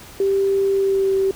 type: tone with pitch glide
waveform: sine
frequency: 392 to 386.4 Hz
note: G4 to G4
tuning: 0 to -25 cents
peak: -15 dBFS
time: 0.2-1.31 s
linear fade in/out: 2 ms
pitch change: -25 cents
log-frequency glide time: 0.72-1.15 s
effects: pink hiss -41 dBFS RMS until 1.35 s